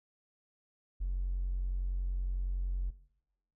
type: tone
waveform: triangle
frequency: 45.39 Hz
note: F#1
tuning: 32 cents flat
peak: -27 dBFS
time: 1-2.91 s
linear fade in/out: 20 ms
effects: noise-tail reverb RT60 0.8 s tail -21 dB re dry + tanh soft clip ceiling -28 dBFS